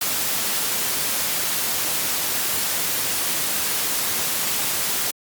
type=noise; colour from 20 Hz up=white; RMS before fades=-23 dBFS; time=0.01-5.11 s; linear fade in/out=5 ms; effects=high-pass 100 Hz 12 dB/octave + Opus 48 kbps